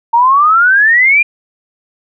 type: exponential sweep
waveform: sine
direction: up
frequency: 913 to 2439 Hz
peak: -5 dBFS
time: 0.13-1.23 s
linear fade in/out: 10 ms
effects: none